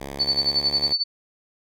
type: tone with pitch glide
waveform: 5% pulse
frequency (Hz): 69.3 to 71.7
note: C#2 to D2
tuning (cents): 0 to -41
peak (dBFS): -21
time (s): 0-0.93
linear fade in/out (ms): 10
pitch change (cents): +59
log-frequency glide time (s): 0.16-0.71
type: tone with tremolo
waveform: sine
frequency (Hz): 4491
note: C#8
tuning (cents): +22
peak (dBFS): -16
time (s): 0.19-1.04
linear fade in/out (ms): 20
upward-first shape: sine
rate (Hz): 11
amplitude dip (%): 85
effects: none